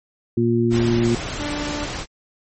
harmonic tone, 117.3 Hz, A#2, 11 cents sharp, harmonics 1 / 2 / 3, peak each -21 / -19 / -19 dBFS, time 0.37-1.15 s, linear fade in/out 5 ms
pink noise, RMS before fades -28 dBFS, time 0.7-2.06 s, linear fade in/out 50 ms
sawtooth tone, 293.7 Hz, D4, in tune, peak -22 dBFS, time 1.39-1.86 s, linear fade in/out 10 ms
effects low-pass 11000 Hz 12 dB/octave + MP3 32 kbps

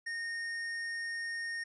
sine tone with hard clipping, 1845 Hz, A#6, 18 cents flat, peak -37 dBFS, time 0.06-1.64 s, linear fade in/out 10 ms, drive 9 dB, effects resampled to 24000 Hz

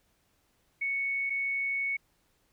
sine tone pair in turn, 2217 / 2217 Hz, C#7 / C#7, 0 / 0 cents, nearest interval unison, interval 0 cents, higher neither, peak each -28 dBFS, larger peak neither, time 0.81-1.3 / 1.3-1.97 s, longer second, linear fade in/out 10 ms, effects pink hiss -71 dBFS RMS until 2.52 s

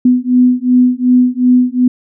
sine beating tone pair, 248.4 / 251.1 Hz, B3 / B3, +10 / +29 cents, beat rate 2.7 Hz, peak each -10 dBFS, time 0.05-1.88 s, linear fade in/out 5 ms, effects none

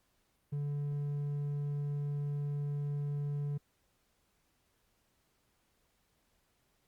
sine tone with hard clipping, 144.5 Hz, D3, 28 cents flat, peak -34 dBFS, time 0.52-3.58 s, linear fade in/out 10 ms, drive 3 dB, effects pink hiss -75 dBFS RMS until 6.87 s + Opus 48 kbps

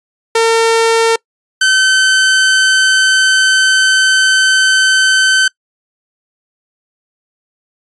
sawtooth tone pair in turn, 454.8 / 1534.1 Hz, A#4 / G6, -43 / -38 cents, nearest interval octave + major sixth, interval 2105 cents, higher second, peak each -4 dBFS, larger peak neither, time 0.35-1.16 / 1.61-5.48 s, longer second, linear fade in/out 5 ms, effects noise-tail reverb RT60 0.1 s tail -24 dB re dry + resampled to 22050 Hz

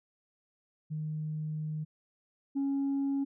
sine tone pair in turn, 154.3 / 276.4 Hz, D#3 / C#4, -14 / -5 cents, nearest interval minor seventh, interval 1009 cents, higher second, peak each -32 / -26 dBFS, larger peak second, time 0.9-1.85 / 2.55-3.25 s, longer first, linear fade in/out 20 ms, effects tanh soft clip ceiling -26 dBFS

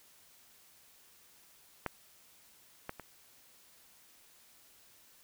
clicks, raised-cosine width 0.5 ms, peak -18 / -23 / -29 dBFS, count 3, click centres 1.863 / 2.894 / 2.997 s, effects white hiss -62 dBFS RMS until 5.23 s

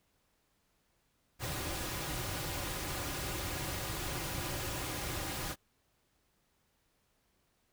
pink noise with comb filter, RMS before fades -38 dBFS, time 1.39-5.56 s, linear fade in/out 50 ms, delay 4.5 ms, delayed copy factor -0.55, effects pink hiss -75 dBFS RMS until 7.72 s

